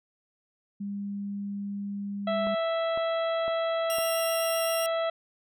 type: tone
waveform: sine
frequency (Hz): 201.2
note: G3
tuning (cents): +45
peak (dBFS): -31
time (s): 0.8-2.55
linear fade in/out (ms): 10
type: harmonic tone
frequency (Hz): 659.3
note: E5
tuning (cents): 0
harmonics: 1 / 2 / 3 / 4 / 5 / 6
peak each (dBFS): -26 / -34 / -40 / -46 / -41 / -47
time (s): 2.27-5.1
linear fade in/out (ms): 5
type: click train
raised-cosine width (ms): 1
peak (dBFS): -26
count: 4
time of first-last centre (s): 2.47-3.985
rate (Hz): 1.98
type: tone with vibrato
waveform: 10% pulse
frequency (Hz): 2794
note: F7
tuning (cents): 0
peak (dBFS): -24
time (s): 3.9-4.86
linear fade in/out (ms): 0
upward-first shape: sine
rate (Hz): 7.8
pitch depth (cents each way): 13
effects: none